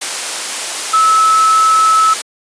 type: tone in noise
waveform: sine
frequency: 1300 Hz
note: E6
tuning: 24 cents flat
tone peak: -7 dBFS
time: 0.93-2.14 s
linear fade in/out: 10 ms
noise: white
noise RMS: -19 dBFS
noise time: 0.01-2.22 s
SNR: +9 dB
effects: high-pass 400 Hz 12 dB/octave + resampled to 22050 Hz